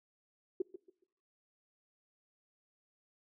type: tone with echo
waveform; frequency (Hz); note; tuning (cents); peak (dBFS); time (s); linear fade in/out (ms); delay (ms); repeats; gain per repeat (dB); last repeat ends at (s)
sine; 370; F#4; 0; -29; 0.6-0.62; 5; 140; 3; -12; 1.04
effects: noise-tail reverb RT60 0.8 s tail -24 dB re dry